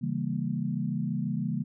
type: chord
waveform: sine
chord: C# diminished seventh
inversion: none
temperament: equal with one note detuned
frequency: 138.59 / 164.81 / 198.73 / 233.1 Hz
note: C#3 / E3 / G3 / Bb3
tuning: 0 / 0 / +24 / 0 cents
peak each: -33 dBFS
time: 0.01-1.64 s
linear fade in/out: 20 ms
effects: none